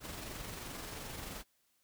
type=noise with amplitude modulation; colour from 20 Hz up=pink; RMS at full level=-43 dBFS; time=0-1.44 s; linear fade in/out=50 ms; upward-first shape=sine; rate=22.9 Hz; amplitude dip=35%; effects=white hiss -75 dBFS RMS until 1.83 s